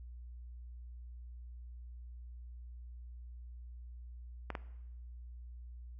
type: clicks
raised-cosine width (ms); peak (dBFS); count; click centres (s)
0.5; -23; 2; 4.503 / 4.552
effects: noise-tail reverb RT60 0.9 s tail -17 dB re dry + added 60 Hz sine -46 dBFS peak until 5.99 s